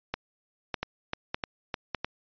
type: two click trains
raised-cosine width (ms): 0.3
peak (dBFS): -14 / -13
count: 5 / 4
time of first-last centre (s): 0.83-2.046 / 0.14-1.947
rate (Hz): 3.29 / 1.66
effects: resampled to 11025 Hz